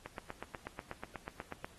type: click train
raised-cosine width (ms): 0.5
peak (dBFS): -26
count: 14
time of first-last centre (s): 0.06-1.645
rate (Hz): 8.2
effects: pink hiss -61 dBFS RMS until 1.78 s + AAC 32 kbps